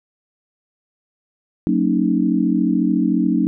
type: chord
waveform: sine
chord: D# minor seventh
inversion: first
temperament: equal with one note detuned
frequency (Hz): 185 / 228.3 / 277.2 / 311.1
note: F#3 / A#3 / C#4 / D#4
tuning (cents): 0 / -36 / 0 / 0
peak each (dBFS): -20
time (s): 1.67-3.47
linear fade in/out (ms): 0
effects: none